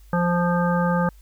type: harmonic tone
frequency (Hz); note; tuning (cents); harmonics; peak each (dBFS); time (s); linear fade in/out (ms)
174.61; F3; 0; 1 / 3 / 5 / 7 / 9; -20 / -25 / -27 / -28 / -30; 0.13-1.09; 2
effects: added 50 Hz sine -45 dBFS peak until 1.21 s + white hiss -60 dBFS RMS until 1.21 s